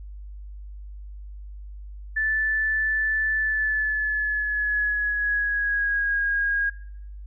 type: tone with pitch glide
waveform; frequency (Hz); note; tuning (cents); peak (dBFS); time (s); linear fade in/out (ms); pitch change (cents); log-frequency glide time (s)
sine; 1752 to 1634.7; A6 to G#6; -8 to -28; -21; 2.16-6.7; 10; -120; 3.35-6.23
effects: noise-tail reverb RT60 0.7 s tail -18 dB re dry + added 50 Hz sine -36 dBFS peak until 7.26 s